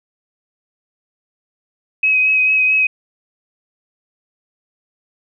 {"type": "tone with vibrato", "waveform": "sine", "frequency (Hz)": 2538, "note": "D#7", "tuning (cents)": 34, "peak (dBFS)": -11, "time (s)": [2.03, 2.87], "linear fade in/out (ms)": 5, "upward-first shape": "sine", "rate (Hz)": 4.5, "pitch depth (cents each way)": 19, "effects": []}